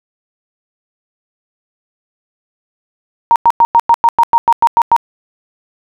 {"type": "tone bursts", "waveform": "sine", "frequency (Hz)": 932.3, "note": "A#5", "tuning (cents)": 0, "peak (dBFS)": -4, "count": 12, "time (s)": [3.31, 4.964], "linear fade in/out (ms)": 0, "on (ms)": 48, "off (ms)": 98, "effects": []}